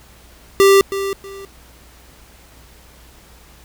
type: tone with echo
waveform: square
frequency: 392.8 Hz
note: G4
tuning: 4 cents sharp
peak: -8 dBFS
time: 0.6-0.81 s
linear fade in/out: 0 ms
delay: 320 ms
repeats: 2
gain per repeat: -12 dB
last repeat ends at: 1.45 s
effects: added 60 Hz sine -47 dBFS peak until 3.64 s + pink hiss -47 dBFS RMS until 3.64 s